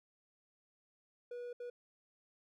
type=tone bursts at uneven times; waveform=triangle; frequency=485.4 Hz; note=B4; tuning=30 cents flat; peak=-40 dBFS; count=2; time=1.31-1.53 / 1.6-1.7 s; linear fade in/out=5 ms; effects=none